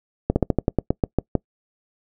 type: slowing click train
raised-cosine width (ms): 2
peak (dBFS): -4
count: 11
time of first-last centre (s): 0.3-1.353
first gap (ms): 60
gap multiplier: 1.12
effects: noise-tail reverb RT60 0.1 s tail -25 dB re dry